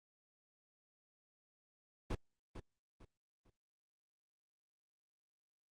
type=noise with echo; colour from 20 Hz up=brown; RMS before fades=-37 dBFS; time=2.1-2.15 s; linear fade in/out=5 ms; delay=450 ms; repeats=3; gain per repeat=-10 dB; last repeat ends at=3.5 s; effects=low-pass 8000 Hz 12 dB/octave + Opus 32 kbps